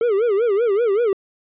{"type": "tone with vibrato", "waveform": "triangle", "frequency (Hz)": 433.8, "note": "A4", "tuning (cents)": -25, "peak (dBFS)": -13, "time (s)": [0.01, 1.13], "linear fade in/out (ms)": 2, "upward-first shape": "sine", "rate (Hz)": 5.2, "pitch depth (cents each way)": 200, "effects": ["resampled to 8000 Hz"]}